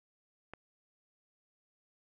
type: click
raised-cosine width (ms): 0.5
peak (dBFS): -29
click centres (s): 0.536
effects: none